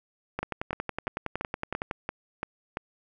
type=two click trains; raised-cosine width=0.5 ms; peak=-15 / -15 dBFS; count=17 / 8; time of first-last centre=0.43-1.911 / 0.39-2.771 s; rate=10.8 / 2.94 Hz; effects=none